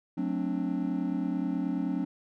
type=chord; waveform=triangle; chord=D dominant seventh; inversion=first; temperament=just; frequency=183.54 / 220.2 / 264.3 / 293.7 Hz; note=F#3 / A3 / C4 / D4; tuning=-14 / +2 / +18 / 0 cents; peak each=-31 / -35 / -30 / -31 dBFS; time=0.17-2.05 s; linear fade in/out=10 ms; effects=none